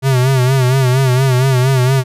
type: tone with vibrato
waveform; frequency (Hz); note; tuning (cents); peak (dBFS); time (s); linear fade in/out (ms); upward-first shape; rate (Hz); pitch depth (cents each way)
square; 130; C3; -11; -10; 0.02-2.04; 50; sine; 4.3; 79
effects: resampled to 32000 Hz